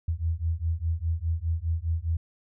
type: beating tone pair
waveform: sine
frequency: 80.1 / 85 Hz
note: E2 / F2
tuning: -49 / -46 cents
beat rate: 4.9 Hz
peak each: -28 dBFS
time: 0.08-2.17 s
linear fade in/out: 5 ms
effects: none